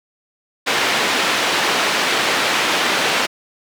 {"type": "band-pass noise", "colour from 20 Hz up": "white", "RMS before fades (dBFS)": -18, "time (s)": [0.66, 3.27], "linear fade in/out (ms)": 20, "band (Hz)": [240, 3100], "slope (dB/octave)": 12, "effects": []}